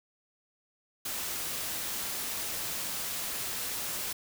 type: noise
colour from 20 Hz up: white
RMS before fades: -35 dBFS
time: 1.05-4.13 s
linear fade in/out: 5 ms
effects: none